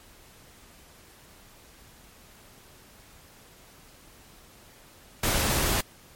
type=noise; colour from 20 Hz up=pink; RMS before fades=-25 dBFS; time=5.23-5.81 s; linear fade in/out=5 ms; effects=pink hiss -53 dBFS RMS until 6.15 s + MP3 64 kbps